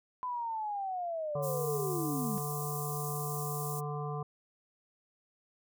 sine linear sweep, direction down, 1012 to 190 Hz, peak -33 dBFS, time 0.23-2.38 s, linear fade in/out 0 ms
harmonic tone, 147.1 Hz, D3, 3 cents sharp, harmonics 1 / 3 / 5 / 7 / 8, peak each -36 / -41 / -43 / -44 / -45 dBFS, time 1.35-4.23 s, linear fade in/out 5 ms
white high-pass noise, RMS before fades -42 dBFS, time 1.42-3.81 s, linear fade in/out 20 ms, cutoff 6500 Hz, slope 24 dB/octave
effects none

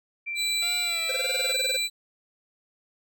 sine tone with pitch glide, 2352 to 2371 Hz, D7 to D7, +2 to +16 cents, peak -29 dBFS, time 0.26-1.88 s, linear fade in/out 20 ms, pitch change +14 cents, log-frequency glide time 0.72-1.62 s
35% pulse tone with tremolo, 3973 Hz, B7, 10 cents sharp, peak -23 dBFS, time 0.35-1.9 s, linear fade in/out 50 ms, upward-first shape sine, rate 0.99 Hz, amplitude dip 35%
10% pulse tone with vibrato, 684 Hz, F5, 36 cents flat, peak -28 dBFS, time 0.62-1.53 s, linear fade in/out 5 ms, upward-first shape sine, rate 1.7 Hz, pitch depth 73 cents each way
square tone bursts, 522 Hz, C5, 4 cents flat, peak -29 dBFS, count 14, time 1.09-1.767 s, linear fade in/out 5 ms, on 27 ms, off 23 ms
effects none

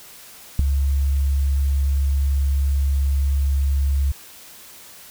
sine tone with ADSR envelope, 69.3 Hz, C#2, in tune, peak -7 dBFS, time 0.59-4.12 s, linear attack 4 ms, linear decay 3 ms, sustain -9 dB, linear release 8 ms, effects white hiss -43 dBFS RMS until 5.1 s

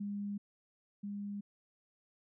sine tone pair in turn, 203 / 203 Hz, G#3 / G#3, -39 / -39 cents, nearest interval unison, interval 0 cents, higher neither, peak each -36 / -38 dBFS, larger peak first, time 0-0.38 / 1.03-1.41 s, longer neither, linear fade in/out 10 ms, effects none

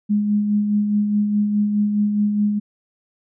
sine tone with tremolo, 207.7 Hz, G#3, in tune, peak -14 dBFS, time 0.09-2.6 s, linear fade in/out 20 ms, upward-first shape sine, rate 4.8 Hz, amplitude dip 40%, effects none

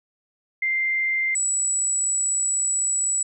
sine tone pair in turn, 2093 / 7859 Hz, C7 / B8, 0 / -9 cents, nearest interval octave + major seventh, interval 2291 cents, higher second, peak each -20 dBFS, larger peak neither, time 0.62-1.35 / 1.35-3.23 s, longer second, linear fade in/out 5 ms, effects none

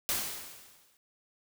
white noise with exponential decay, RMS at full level -29 dBFS, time 0.09-0.97 s, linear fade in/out 0 ms, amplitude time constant 190 ms, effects none

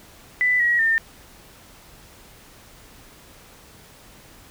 sine tone with pitch steps, 1991 / 1909 / 1809 Hz, B6 / A#6 / A6, +14 / +41 / +48 cents, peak -16 dBFS, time 0.41-0.98 s, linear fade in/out 0 ms, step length 190 ms, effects pink hiss -48 dBFS RMS until 4.5 s

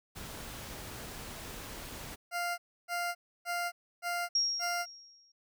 pink noise, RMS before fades -44 dBFS, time 0.15-2.16 s, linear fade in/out 20 ms
20% pulse tone bursts, 698.5 Hz, F5, in tune, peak -27 dBFS, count 5, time 2.31-4.86 s, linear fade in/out 50 ms, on 270 ms, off 300 ms
sine tone with exponential decay, 5588 Hz, F8, in tune, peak -24 dBFS, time 4.35-5.32 s, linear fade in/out 5 ms, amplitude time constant 210 ms
effects none

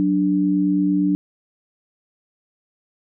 sine tone pair together, 185.15 / 293.9 Hz, F#3 / D4, +1 / +1 cents, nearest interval minor sixth, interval 800 cents, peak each -20 / -17 dBFS, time 0-1.15 s, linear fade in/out 0 ms, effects none

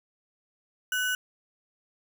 sine tone with sample-and-hold, 1500 Hz, F#6, 23 cents sharp, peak -25 dBFS, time 0.92-1.15 s, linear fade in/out 2 ms, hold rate 4410 Hz, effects none

